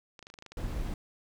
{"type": "clicks", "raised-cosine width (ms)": 0.2, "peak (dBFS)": -30, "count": 9, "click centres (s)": [0.192, 0.227, 0.269, 0.301, 0.34, 0.388, 0.424, 0.463, 0.52]}
{"type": "noise", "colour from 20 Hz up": "brown", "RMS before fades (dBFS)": -34, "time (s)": [0.57, 0.94], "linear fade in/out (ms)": 2}
{"effects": []}